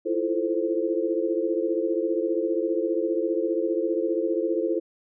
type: chord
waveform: sine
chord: F major seventh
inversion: third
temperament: equal with one note detuned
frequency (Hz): 329.6 / 344.6 / 440 / 523.3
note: E4 / F4 / A4 / C5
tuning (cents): 0 / -23 / 0 / 0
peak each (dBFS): -28 / -27 / -28 / -29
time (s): 0.05-4.8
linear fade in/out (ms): 20
effects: none